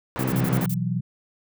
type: low-pass noise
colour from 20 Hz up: white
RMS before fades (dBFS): -33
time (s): 0.16-0.66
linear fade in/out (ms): 0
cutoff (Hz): 1300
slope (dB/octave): 12
type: harmonic tone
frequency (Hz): 65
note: C2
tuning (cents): -11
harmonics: 2 / 3 / 4 / 5 / 6 / 7 / 8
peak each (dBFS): -26 / -31 / -30 / -34 / -36 / -39 / -41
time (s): 0.18-0.65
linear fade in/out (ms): 10
type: noise bursts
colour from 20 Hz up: violet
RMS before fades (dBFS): -33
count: 7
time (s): 0.19-0.742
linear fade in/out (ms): 2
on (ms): 48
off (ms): 36
type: chord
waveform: sine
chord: B suspended fourth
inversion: none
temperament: just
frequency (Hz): 123.47 / 164.63 / 185.21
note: B2 / E3 / F#3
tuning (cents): 0 / -2 / +2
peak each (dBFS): -27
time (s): 0.29-1.01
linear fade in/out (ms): 10
effects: none